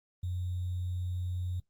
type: tone with sample-and-hold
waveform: sine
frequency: 90 Hz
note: F#2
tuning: 47 cents flat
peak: -32 dBFS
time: 0.23-1.6 s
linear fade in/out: 5 ms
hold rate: 3675 Hz
effects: noise-tail reverb RT60 0.1 s tail -18 dB re dry + Opus 32 kbps